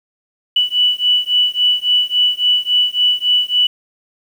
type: beating tone pair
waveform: sine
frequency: 2960 / 2963.6 Hz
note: F#7 / F#7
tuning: 0 / +2 cents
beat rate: 3.6 Hz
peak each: -15 dBFS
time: 0.56-3.67 s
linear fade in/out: 5 ms
effects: 7-bit